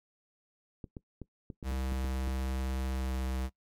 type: clicks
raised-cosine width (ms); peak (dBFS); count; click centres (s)
3; -28; 9; 0.842 / 0.968 / 1.217 / 1.502 / 1.628 / 1.715 / 1.922 / 2.046 / 2.276
type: tone with pitch glide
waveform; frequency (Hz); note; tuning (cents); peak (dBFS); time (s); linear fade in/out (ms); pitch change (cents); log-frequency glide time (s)
square; 65.41 to 64.85; C2 to C2; 0 to -15; -32; 1.63-3.5; 50; -15; 2.88-3.15
effects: noise-tail reverb RT60 0.1 s tail -20 dB re dry + MP3 96 kbps